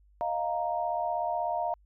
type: chord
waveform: sine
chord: Eb suspended second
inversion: none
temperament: equal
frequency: 622.3 / 698.5 / 932.3 Hz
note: Eb5 / F5 / Bb5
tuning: 0 / 0 / 0 cents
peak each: -34 / -30 / -33 dBFS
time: 0.21-1.74 s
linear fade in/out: 0 ms
effects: added 50 Hz sine -58 dBFS peak until 1.85 s